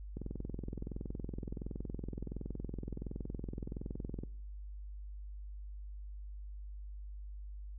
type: click train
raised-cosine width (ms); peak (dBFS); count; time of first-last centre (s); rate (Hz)
3; -28; 88; 0.17-4.235; 21.4
effects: noise-tail reverb RT60 0.7 s tail -23 dB re dry + added 50 Hz sine -43 dBFS peak until 7.78 s